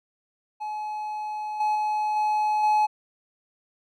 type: tone with level steps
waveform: triangle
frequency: 850 Hz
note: G#5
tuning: 40 cents sharp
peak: -27 / -19 / -21 / -19 / -16 dBFS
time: 0.6-2.87 s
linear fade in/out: 20 ms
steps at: 1.6 / 1.75 / 2.16 / 2.63 s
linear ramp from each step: 5 ms
effects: none